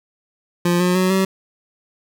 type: tone with pitch steps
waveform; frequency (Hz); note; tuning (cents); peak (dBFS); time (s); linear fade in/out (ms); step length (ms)
25% pulse; 174.61 / 179.83 / 185.21 / 190.74; F3 / F#3 / F#3 / G3; 0 / -49 / +2 / -47; -11; 0.65-1.25; 5; 150
effects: none